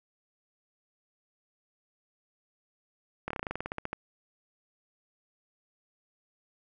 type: slowing click train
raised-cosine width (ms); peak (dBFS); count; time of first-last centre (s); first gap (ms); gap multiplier
0.5; -18; 15; 3.28-3.93; 25; 1.09
effects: none